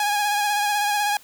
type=tone with vibrato; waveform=sawtooth; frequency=826 Hz; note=G#5; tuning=10 cents flat; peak=-16 dBFS; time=0-1.17 s; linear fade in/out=2 ms; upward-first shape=sine; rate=16 Hz; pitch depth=30 cents each way; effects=white hiss -50 dBFS RMS until 1.23 s